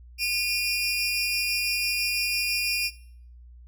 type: tone cluster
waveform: 30% pulse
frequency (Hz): 2438 / 2728 / 5450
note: D#7 / F7 / F8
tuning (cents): -36 / -41 / -43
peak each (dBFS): -23 / -30 / -27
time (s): 0.18-2.91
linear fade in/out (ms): 50
effects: noise-tail reverb RT60 0.6 s tail -19 dB re dry + added 60 Hz sine -45 dBFS peak until 3.67 s